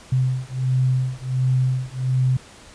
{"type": "beating tone pair", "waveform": "sine", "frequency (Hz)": [128.2, 129.6], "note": ["C3", "C3"], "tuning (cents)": [-35, -16], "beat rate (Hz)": 1.4, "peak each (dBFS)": -21, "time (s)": [0.12, 2.37], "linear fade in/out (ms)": 5, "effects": ["pink hiss -45 dBFS RMS until 2.74 s", "resampled to 22050 Hz"]}